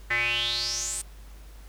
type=tone with band-pass filter sweep; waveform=square; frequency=118.6 Hz; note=A#2; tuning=30 cents sharp; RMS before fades=-28 dBFS; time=0.1-1.02 s; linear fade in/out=10 ms; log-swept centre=1900 to 9000 Hz; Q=7.8; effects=added 50 Hz sine -43 dBFS peak until 1.68 s + pink hiss -55 dBFS RMS until 1.68 s